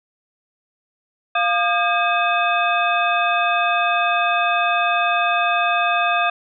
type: tone cluster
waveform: sine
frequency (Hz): 698 / 1213 / 1614 / 2555 / 3566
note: F5 / D#6 / G#6 / D#7 / A7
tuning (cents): -1 / -44 / -50 / +45 / +22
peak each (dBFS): -20 / -21 / -24 / -22 / -29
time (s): 1.35-6.3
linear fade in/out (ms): 5
effects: none